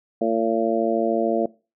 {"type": "harmonic tone", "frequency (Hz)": 113.3, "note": "A#2", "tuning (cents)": -49, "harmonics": [2, 3, 4, 5, 6], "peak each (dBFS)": [-25, -25, -25, -25, -25], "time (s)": [0.21, 1.46], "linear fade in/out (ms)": 5, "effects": ["noise-tail reverb RT60 0.3 s tail -20 dB re dry"]}